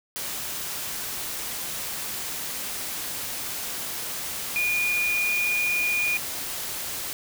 sine tone in noise, 2436 Hz, D#7, 37 cents flat, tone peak -22 dBFS, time 4.56-6.17 s, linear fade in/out 0 ms, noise white, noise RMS -32 dBFS, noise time 0.16-7.13 s, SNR +7 dB, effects none

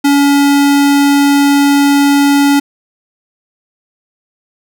square tone, 283 Hz, C#4, 36 cents sharp, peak -7 dBFS, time 0.04-2.6 s, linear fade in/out 10 ms, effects none

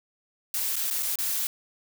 blue noise with dropouts, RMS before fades -28 dBFS, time 0.54-1.47 s, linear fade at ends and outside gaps 1 ms, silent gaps 0.757-0.764 / 0.902-0.909 / 1.025-1.029 / 1.157-1.187 s, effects none

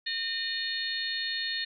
harmonic tone with a mistuned harmonic, 610 Hz, D#5, 34 cents flat, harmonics 3 / 4 / 5 / 6 / 7, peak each -34 / -45 / -42 / -35 / -34 dBFS, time 0.06-1.65 s, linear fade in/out 10 ms, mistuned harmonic 5, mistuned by -62 cents, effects none

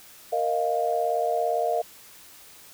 sine chord, Bb suspended fourth, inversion none, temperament just, 466.2 / 621.6 / 699.2 Hz, Bb4 / Eb5 / F5, 0 / -2 / +2 cents, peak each -28 / -27 / -25 dBFS, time 0.32-1.82 s, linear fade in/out 10 ms, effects white hiss -49 dBFS RMS until 2.73 s

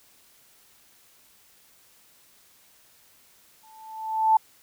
sine tone with exponential growth, 880 Hz, A5, in tune, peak -13 dBFS, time 3.63-4.37 s, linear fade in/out 5 ms, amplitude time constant 160 ms, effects white hiss -58 dBFS RMS until 4.62 s

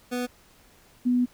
25% pulse / sine tone pair in turn, 246.9 / 246.9 Hz, B3 / B3, 0 / 0 cents, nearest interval unison, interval 0 cents, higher neither, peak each -23 / -19 dBFS, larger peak second, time 0.11-0.27 / 1.05-1.26 s, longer second, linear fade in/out 20 ms, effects pink hiss -57 dBFS RMS until 1.33 s

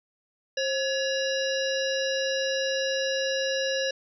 harmonic tone with a mistuned harmonic, 563 Hz, C#5, 27 cents sharp, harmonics 1 / 3 / 5 / 7 / 9 / 10, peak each -27 / -32 / -34 / -35 / -37 / -37 dBFS, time 0.57-3.91 s, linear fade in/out 5 ms, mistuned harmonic 1, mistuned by -91 cents, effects none

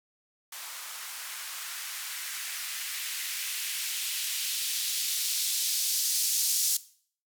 violet noise with band-pass filter sweep, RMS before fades -32 dBFS, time 0.52-6.77 s, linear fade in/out 5 ms, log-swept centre 970 to 5500 Hz, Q 1.2, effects noise-tail reverb RT60 0.5 s tail -17 dB re dry

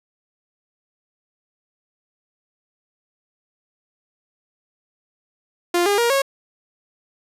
sawtooth tone with pitch steps, 349.2 / 405.8 / 471.5 / 548 Hz, F4 / G#4 / A#4 / C#5, 0 / -40 / +20 / -20 cents, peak -12 dBFS, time 5.74-6.22 s, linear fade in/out 5 ms, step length 120 ms, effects resampled to 32000 Hz

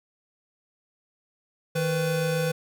square tone pair together, 157.81 / 501 Hz, D#3 / B4, +25 / +25 cents, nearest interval octave + minor sixth, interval 2000 cents, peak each -27 dBFS, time 1.75-2.52 s, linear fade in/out 10 ms, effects none

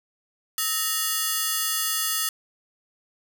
5% pulse ring-modulated tone, 1568 Hz, G6, in tune, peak -9 dBFS, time 0.58-2.29 s, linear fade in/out 2 ms, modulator 280 Hz, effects none

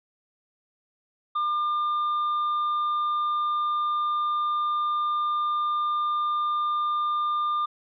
sine tone with hard clipping, 1200 Hz, D6, 37 cents sharp, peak -24 dBFS, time 1.35-7.66 s, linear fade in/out 10 ms, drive 3 dB, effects resampled to 11025 Hz

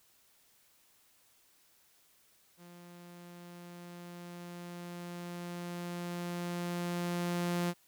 sawtooth tone with level ramp, 174.61 Hz, F3, in tune, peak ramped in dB -48 to -26 dBFS, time 2.57-7.74 s, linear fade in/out 50 ms, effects white hiss -67 dBFS RMS until 7.87 s

